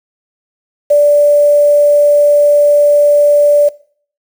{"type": "tone with quantisation", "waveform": "sine", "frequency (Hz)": 584, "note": "D5", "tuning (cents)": -10, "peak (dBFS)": -4, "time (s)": [0.9, 3.69], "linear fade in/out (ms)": 10, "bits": 5, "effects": ["noise-tail reverb RT60 0.5 s tail -20 dB re dry"]}